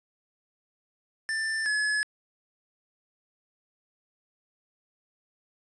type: tone pair in turn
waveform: square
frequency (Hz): 1776 / 1703.5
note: A6 / G#6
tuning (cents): +16 / +44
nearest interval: minor second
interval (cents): 72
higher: first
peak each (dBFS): -28 / -25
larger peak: second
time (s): 1.29-1.66 / 1.66-2.03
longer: neither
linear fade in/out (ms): 0
effects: resampled to 24000 Hz + 9-bit